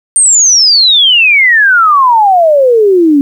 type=exponential sweep; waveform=sine; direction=down; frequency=8920 to 274.1 Hz; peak=-3 dBFS; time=0.16-3.21 s; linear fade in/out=0 ms; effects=7-bit